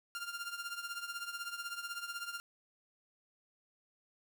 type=tone with tremolo; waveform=sawtooth; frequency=1396.9 Hz; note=F6; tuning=in tune; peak=-33 dBFS; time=0.15-2.4 s; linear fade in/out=0 ms; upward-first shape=triangle; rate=16 Hz; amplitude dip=80%; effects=10-bit